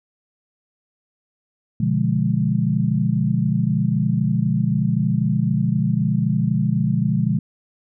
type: chord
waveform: sine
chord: B diminished seventh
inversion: none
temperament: equal with one note detuned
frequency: 122.9 / 146.83 / 174.61 / 207.7 Hz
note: B2 / D3 / F3 / Ab3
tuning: -8 / 0 / 0 / 0 cents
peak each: -22 dBFS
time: 1.8-7.39 s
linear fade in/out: 5 ms
effects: none